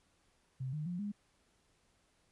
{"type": "tone with pitch steps", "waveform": "sine", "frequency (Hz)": [130.81, 152.01, 176.64, 205.3], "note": ["C3", "D#3", "F3", "G#3"], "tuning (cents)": [0, -40, 20, -20], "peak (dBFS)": -36, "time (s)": [0.6, 1.12], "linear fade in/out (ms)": 10, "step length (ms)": 130, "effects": ["pink hiss -73 dBFS RMS until 2.31 s", "resampled to 24000 Hz"]}